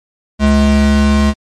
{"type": "tone pair together", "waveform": "square", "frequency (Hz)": [70.98, 212.7], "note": ["C#2", "G#3"], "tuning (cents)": [42, 42], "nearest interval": "octave + perfect fifth", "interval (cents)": 1900, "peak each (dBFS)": -12, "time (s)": [0.39, 1.34], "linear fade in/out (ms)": 50, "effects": ["low-pass 7000 Hz 12 dB/octave", "MP3 64 kbps"]}